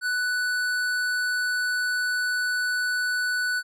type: tone with hard clipping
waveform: sine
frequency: 1487 Hz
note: F#6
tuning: 8 cents sharp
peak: -25 dBFS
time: 0.01-3.63 s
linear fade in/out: 50 ms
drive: 13 dB
effects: none